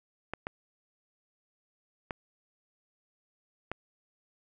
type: clicks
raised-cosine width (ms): 0.5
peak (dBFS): -19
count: 4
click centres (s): 0.336 / 0.469 / 2.108 / 3.716
effects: none